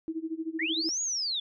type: tone with tremolo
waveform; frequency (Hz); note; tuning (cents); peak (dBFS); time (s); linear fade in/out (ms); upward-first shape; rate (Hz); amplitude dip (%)
sine; 322.5; E4; -38; -28; 0.08-0.89; 0; sine; 13; 90
type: linear two-way sweep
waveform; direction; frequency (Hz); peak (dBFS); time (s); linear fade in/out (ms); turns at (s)
sine; up then down; 1760 to 6840 to 3400; -28; 0.59-1.4; 5; 1.02
effects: none